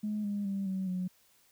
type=tone with pitch steps; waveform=sine; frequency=211.1 / 203.7 / 196.51 / 189.6 / 182.93 Hz; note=G#3 / G#3 / G3 / F#3 / F#3; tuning=+29 / -33 / +5 / +43 / -19 cents; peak=-30 dBFS; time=0.03-1.08 s; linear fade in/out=10 ms; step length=210 ms; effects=tanh soft clip ceiling -26 dBFS + white hiss -66 dBFS RMS until 1.51 s